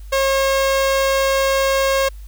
sawtooth tone with notch filter, 541 Hz, C#5, 42 cents flat, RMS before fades -17 dBFS, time 0.12-2.09 s, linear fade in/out 10 ms, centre 11000 Hz, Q 2, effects added 50 Hz sine -32 dBFS peak until 2.27 s + white hiss -53 dBFS RMS until 2.27 s

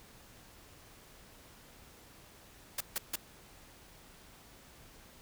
white noise bursts, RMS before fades -34 dBFS, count 3, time 2.78-3.158 s, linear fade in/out 5 ms, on 26 ms, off 150 ms, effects pink hiss -57 dBFS RMS until 5.21 s

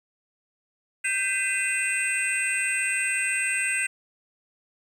sine tone cluster, 1566 / 2016 / 2494 / 2697 / 8260 Hz, G6 / B6 / D#7 / E7 / C9, -2 / +35 / +3 / +39 / -23 cents, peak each -29 dBFS, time 1.04-3.87 s, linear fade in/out 10 ms, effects tanh soft clip ceiling -15 dBFS + 9-bit

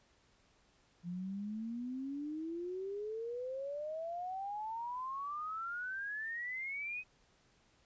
sine exponential sweep, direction up, 170.9 to 2540 Hz, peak -38 dBFS, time 1.03-7.04 s, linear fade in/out 50 ms, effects pink hiss -70 dBFS RMS until 7.85 s + resampled to 16000 Hz

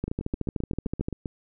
two click trains, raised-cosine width 3 ms, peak -18 / -15 dBFS, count 10 / 15, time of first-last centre 0.08-1.258 / 0.04-1.085 s, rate 7.64 / 13.4 Hz, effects none

